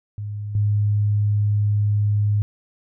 sine tone with level steps, 103.83 Hz, G#2, in tune, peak -26 / -16 dBFS, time 0.18-2.42 s, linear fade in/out 0 ms, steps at 0.55 s, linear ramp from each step 2 ms, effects none

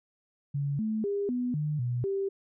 sine tone with pitch steps, 141.7 / 217.7 / 403 / 247.2 / 150.4 / 122.2 / 392 Hz, C#3 / A3 / G4 / B3 / D3 / B2 / G4, +38 / -18 / +48 / +2 / +42 / -18 / 0 cents, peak -27 dBFS, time 0.54-2.29 s, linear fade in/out 10 ms, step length 250 ms, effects none

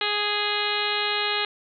harmonic tone with a mistuned harmonic, 415.3 Hz, G#4, in tune, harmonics 1 / 2 / 3 / 4 / 5 / 6 / 7 / 8 / 9 / 10, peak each -32 / -32 / -32 / -32 / -32 / -32 / -32 / -32 / -32 / -32 dBFS, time 0.01-1.45 s, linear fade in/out 2 ms, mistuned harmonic 10, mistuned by -20 cents, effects none

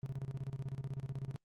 triangle tone with tremolo, 134.4 Hz, C3, 47 cents sharp, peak -34 dBFS, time 0.03-1.36 s, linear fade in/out 0 ms, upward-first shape square, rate 16 Hz, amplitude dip 80%, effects Opus 32 kbps

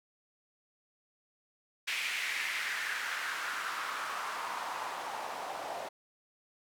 white noise with band-pass filter sweep, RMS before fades -37 dBFS, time 1.87-5.89 s, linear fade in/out 10 ms, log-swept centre 2400 to 670 Hz, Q 2.7, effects none

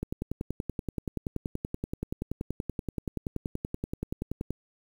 click train, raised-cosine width 3 ms, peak -18 dBFS, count 48, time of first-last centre 0.03-4.506 s, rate 10.5 Hz, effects 8-bit

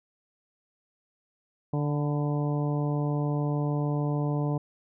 harmonic tone with a mistuned harmonic, 146.83 Hz, D3, in tune, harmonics 1 / 2 / 3 / 4 / 5 / 6 / 7, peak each -26 / -32 / -36 / -38 / -40 / -42 / -43 dBFS, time 1.73-4.58 s, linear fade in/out 5 ms, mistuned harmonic 7, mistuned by -36 cents, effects none

